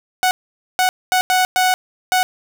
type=tone bursts at uneven times; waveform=sawtooth; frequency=740 Hz; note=F#5; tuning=in tune; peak=-9 dBFS; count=6; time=0.23-0.31 / 0.79-0.89 / 1.12-1.21 / 1.3-1.45 / 1.56-1.74 / 2.12-2.23 s; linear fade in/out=0 ms; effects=none